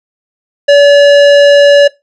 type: tone with hard clipping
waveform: sine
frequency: 572 Hz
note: D5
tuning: 46 cents flat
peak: -3 dBFS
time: 0.68-1.88 s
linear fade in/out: 10 ms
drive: 18 dB
effects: noise-tail reverb RT60 0.2 s tail -20 dB re dry + low-pass 5000 Hz 12 dB/octave